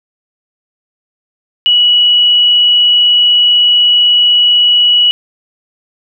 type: tone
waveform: sine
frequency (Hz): 2931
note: F#7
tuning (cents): -17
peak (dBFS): -5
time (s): 1.66-5.11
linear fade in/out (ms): 0
effects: none